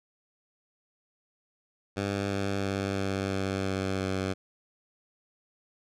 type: tone with pitch steps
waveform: 10% pulse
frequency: 99.5 / 98.76 / 98.02 / 97.28 / 96.56 / 95.83 / 95.12 Hz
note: G2 / G2 / G2 / G2 / G2 / G2 / F#2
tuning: +26 / +13 / 0 / -13 / -26 / -39 / +48 cents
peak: -20 dBFS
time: 1.96-4.34 s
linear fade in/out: 20 ms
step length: 340 ms
effects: low-pass 7000 Hz 12 dB/octave